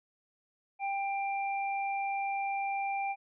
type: tone pair together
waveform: sine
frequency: 791 / 2370 Hz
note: G5 / D7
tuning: +15 / +15 cents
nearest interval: octave + perfect fifth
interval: 1900 cents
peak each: -31 / -38 dBFS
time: 0.79-3.16 s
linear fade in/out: 50 ms
effects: none